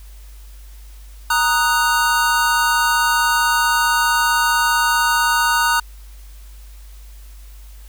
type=chord; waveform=square; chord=D# minor; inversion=second; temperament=equal; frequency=932.3 / 1244.5 / 1480 Hz; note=A#5 / D#6 / F#6; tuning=0 / 0 / 0 cents; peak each=-19 / -21 / -19 dBFS; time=1.3-5.8 s; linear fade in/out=5 ms; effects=added 50 Hz sine -36 dBFS peak until 7.88 s + white hiss -50 dBFS RMS until 7.88 s